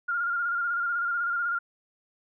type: tone with vibrato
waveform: sine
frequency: 1406 Hz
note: F6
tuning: 11 cents sharp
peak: -25 dBFS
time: 0.08-1.59 s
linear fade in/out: 10 ms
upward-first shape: square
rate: 16 Hz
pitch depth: 29 cents each way
effects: none